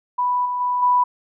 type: tone with level steps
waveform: sine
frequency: 987.8 Hz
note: B5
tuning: in tune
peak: -17 / -21 / -18 / -13 dBFS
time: 0.18-1.04 s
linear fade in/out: 10 ms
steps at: 0.45 / 0.6 / 0.82 s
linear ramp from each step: 10 ms
effects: none